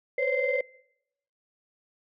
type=tone cluster; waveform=sine; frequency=500 / 519 / 561 / 2078 Hz; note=B4 / C5 / C#5 / C7; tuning=+21 / -14 / +21 / -12 cents; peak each=-29 dBFS; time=0.18-0.61 s; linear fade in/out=5 ms; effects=noise-tail reverb RT60 0.8 s tail -24 dB re dry + tanh soft clip ceiling -15 dBFS